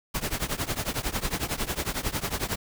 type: noise with tremolo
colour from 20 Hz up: pink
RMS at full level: -26 dBFS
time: 0.14-2.56 s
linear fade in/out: 10 ms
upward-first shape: triangle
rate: 11 Hz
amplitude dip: 95%
effects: none